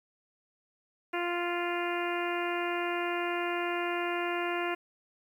harmonic tone, 348.5 Hz, F4, 4 cents flat, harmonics 1 / 2 / 3 / 4 / 5 / 6 / 7 / 8, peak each -33 / -36 / -38 / -39 / -40 / -41 / -41 / -42 dBFS, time 1.13-4.75 s, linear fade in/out 10 ms, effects 10-bit

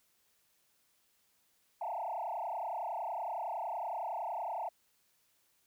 sine tone with frequency modulation, 790 Hz, G5, 13 cents sharp, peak -34 dBFS, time 1.81-4.69 s, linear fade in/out 5 ms, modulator 30.8 Hz, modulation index 4.3, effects tanh soft clip ceiling -30 dBFS + white hiss -73 dBFS RMS until 5.66 s

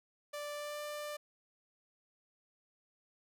sawtooth tone with pitch glide, 587.3 to 593.4 Hz, D5 to D5, 0 to +18 cents, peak -36 dBFS, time 0.33-1.17 s, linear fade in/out 10 ms, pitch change +18 cents, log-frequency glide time 0.54-0.82 s, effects none

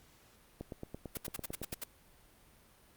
click train, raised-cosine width 2 ms, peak -28 dBFS, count 11, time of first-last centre 0.61-1.729 s, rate 8.94 Hz
white noise bursts, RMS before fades -39 dBFS, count 8, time 1.15-1.839 s, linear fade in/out 5 ms, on 24 ms, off 71 ms
effects pink hiss -63 dBFS RMS until 2.96 s + Opus 48 kbps

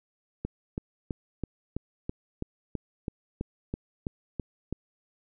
click train, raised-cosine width 3 ms, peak -18 dBFS, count 14, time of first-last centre 0.45-4.726 s, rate 3.04 Hz, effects none

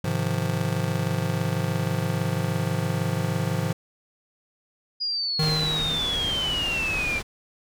square chord, F minor seventh, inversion first, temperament just, 104.77 / 130.96 / 157.15 / 174.61 Hz, Ab2 / C3 / Eb3 / F3, +16 / +2 / +18 / 0 cents, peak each -30 dBFS, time 0.04-3.73 s, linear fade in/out 5 ms
sine exponential sweep, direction down, 4912 to 2349 Hz, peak -24 dBFS, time 5-7.2 s, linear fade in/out 20 ms
square tone with exponential decay, 155.56 Hz, D#3, in tune, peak -22 dBFS, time 5.39-7 s, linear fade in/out 5 ms, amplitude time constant 350 ms
pink low-pass noise, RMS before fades -32 dBFS, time 5.41-7.23 s, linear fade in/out 20 ms, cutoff 7100 Hz, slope 12 dB/octave
effects none

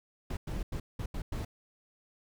brown noise bursts at uneven times, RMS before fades -35 dBFS, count 6, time 0.3-0.37 / 0.47-0.63 / 0.72-0.8 / 0.99-1.06 / 1.14-1.22 / 1.32-1.45 s, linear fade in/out 5 ms, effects none

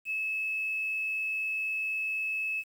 sine tone with quantisation, 2596 Hz, E7, 27 cents flat, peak -29 dBFS, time 0.05-2.64 s, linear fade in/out 50 ms, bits 9, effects none

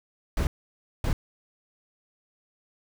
brown noise bursts at uneven times, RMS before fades -24 dBFS, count 2, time 0.37-0.47 / 1.04-1.13 s, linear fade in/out 2 ms, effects none

